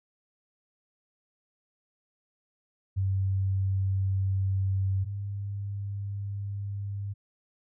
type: tone pair in turn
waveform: sine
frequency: 96.3 / 100.25 Hz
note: G2 / G2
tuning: -30 / +39 cents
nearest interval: minor second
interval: 69 cents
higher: second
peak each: -24 / -31 dBFS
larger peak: first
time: 2.96-5.05 / 5.05-7.14 s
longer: neither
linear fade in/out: 20 ms
effects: none